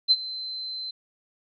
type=tone with ADSR envelope; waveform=sine; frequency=4080 Hz; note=C8; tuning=44 cents flat; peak=-13 dBFS; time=0.08-0.91 s; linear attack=32 ms; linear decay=43 ms; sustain=-18 dB; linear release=8 ms; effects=none